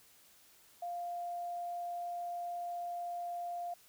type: tone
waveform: sine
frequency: 699 Hz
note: F5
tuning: 1 cent sharp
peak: -37 dBFS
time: 0.82-3.74 s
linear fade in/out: 5 ms
effects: white hiss -63 dBFS RMS until 3.88 s